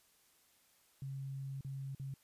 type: tone with dropouts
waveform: sine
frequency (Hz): 136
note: C#3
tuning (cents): -33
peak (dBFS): -40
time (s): 1.02-2.14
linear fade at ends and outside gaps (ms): 2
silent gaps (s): 1.609-1.647 / 1.949-1.997
effects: white hiss -70 dBFS RMS until 2.23 s + resampled to 32000 Hz